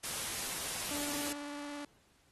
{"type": "noise", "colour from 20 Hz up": "white", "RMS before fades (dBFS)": -38, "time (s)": [0.03, 1.33], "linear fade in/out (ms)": 10}
{"type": "tone with vibrato", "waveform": "sawtooth", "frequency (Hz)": 290, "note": "D4", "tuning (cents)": -22, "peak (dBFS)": -37, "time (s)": [0.91, 1.85], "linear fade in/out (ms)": 2, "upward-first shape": "sine", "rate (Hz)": 18, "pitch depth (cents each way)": 14}
{"effects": ["pink hiss -68 dBFS RMS until 2.31 s", "AAC 32 kbps"]}